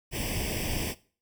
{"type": "noise with comb filter", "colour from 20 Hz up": "pink", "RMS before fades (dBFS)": -31, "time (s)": [0.11, 0.95], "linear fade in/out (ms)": 50, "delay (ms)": 0.37, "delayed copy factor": 0.9, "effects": ["noise-tail reverb RT60 0.4 s tail -19 dB re dry"]}